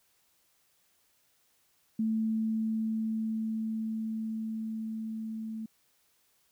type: tone with level ramp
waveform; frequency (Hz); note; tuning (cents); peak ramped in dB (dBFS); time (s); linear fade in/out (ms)
sine; 221; A3; +8; -26 to -35; 1.99-5.66; 5
effects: white hiss -70 dBFS RMS until 6.51 s